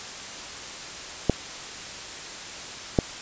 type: clicks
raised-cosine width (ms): 2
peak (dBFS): -4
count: 2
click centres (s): 1.297 / 2.988
effects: white hiss -37 dBFS RMS until 3.21 s + resampled to 16000 Hz